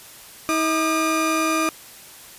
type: tone pair together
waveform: 30% pulse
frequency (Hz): 319.9 / 1209.5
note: D#4 / D#6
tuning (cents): +48 / -49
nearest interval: octave + major seventh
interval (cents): 2303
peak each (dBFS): -19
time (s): 0.49-1.69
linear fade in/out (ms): 0
effects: white hiss -43 dBFS RMS until 2.38 s + resampled to 32000 Hz